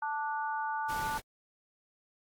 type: harmonic tone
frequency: 293.7 Hz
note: D4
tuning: in tune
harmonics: 3 / 4 / 5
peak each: -33 / -40 / -38 dBFS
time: 0.02-1.18 s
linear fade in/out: 5 ms
type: noise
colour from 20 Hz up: pink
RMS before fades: -42 dBFS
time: 0.88-1.21 s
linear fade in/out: 20 ms
effects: AAC 64 kbps